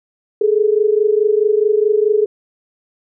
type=tone pair together; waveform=sine; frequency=415.3 / 440 Hz; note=G#4 / A4; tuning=0 / 0 cents; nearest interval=minor second; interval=100 cents; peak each=-13 / -15 dBFS; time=0.41-2.26 s; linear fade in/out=5 ms; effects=none